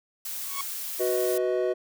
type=noise; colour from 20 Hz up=blue; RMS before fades=-34 dBFS; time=0.25-1.38 s; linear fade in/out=5 ms
type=tone with exponential growth; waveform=sawtooth; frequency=1108.7 Hz; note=C#6; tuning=in tune; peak=-24 dBFS; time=0.4-0.61 s; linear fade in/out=2 ms; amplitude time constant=45 ms
type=chord; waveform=triangle; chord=B major; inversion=second; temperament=equal with one note detuned; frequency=370 / 493.9 / 629.8 Hz; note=F#4 / B4 / D#5; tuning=0 / 0 / +21 cents; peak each=-24 / -27 / -27 dBFS; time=0.99-1.74 s; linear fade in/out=20 ms
effects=none